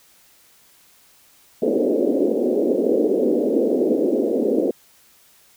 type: band-pass noise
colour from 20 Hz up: white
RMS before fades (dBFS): -19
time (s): 1.62-4.71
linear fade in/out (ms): 5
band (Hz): 230 to 530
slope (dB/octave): 48
effects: white hiss -54 dBFS RMS until 5.56 s